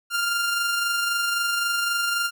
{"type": "tone with amplitude modulation", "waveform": "sawtooth", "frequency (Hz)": 1396.9, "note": "F6", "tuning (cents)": 0, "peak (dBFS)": -17, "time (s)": [0.1, 2.31], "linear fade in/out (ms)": 50, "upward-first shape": "sine", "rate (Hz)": 23.8, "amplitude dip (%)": 30, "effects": []}